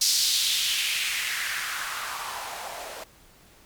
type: noise with band-pass filter sweep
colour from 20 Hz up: blue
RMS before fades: -28 dBFS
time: 0.01-3.04 s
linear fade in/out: 5 ms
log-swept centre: 5100 to 560 Hz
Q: 2.5
effects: pink hiss -55 dBFS RMS until 3.65 s